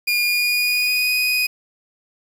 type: tone with pitch glide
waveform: 30% pulse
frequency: 2424 to 2491 Hz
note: D#7 to D#7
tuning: -46 to +1 cents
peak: -14 dBFS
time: 0.07-1.47 s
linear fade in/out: 10 ms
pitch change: +47 cents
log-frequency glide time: 0.23-1.13 s
effects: 7-bit